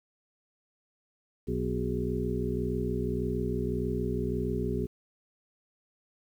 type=harmonic tone with a mistuned harmonic; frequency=61.74 Hz; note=B1; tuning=in tune; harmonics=1 / 2 / 3 / 4 / 6 / 7; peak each=-35 / -35 / -35 / -35 / -35 / -35 dBFS; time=1.47-4.87 s; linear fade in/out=20 ms; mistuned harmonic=7; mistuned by=-63 cents; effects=10-bit